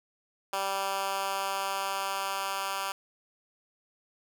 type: tone with high-pass filter sweep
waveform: 10% pulse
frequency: 195.1 Hz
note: G3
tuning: 8 cents flat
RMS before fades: -32 dBFS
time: 0.53-2.92 s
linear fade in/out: 2 ms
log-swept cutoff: 720 to 1100 Hz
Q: 1.1
effects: none